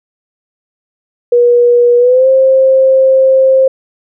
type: tone with pitch glide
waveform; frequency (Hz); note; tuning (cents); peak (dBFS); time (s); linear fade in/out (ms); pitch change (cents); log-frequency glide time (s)
sine; 482 to 528.7; B4 to C5; -42 to +18; -4; 1.32-3.68; 5; +160; 1.98-2.28
effects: none